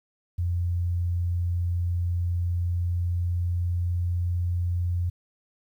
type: tone with pitch glide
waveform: sine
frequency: 87.31 to 87.82 Hz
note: F2 to F2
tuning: 0 to +10 cents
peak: -23 dBFS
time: 0.38-5.1 s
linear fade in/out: 10 ms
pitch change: +10 cents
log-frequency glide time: 2.42-4.45 s
effects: 10-bit